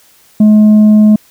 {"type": "tone with tanh clipping", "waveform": "sine", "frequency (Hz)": 212.8, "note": "G#3", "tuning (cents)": 42, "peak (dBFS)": -3, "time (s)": [0.4, 1.16], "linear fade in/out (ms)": 5, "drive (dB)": 3, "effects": ["white hiss -46 dBFS RMS until 1.3 s"]}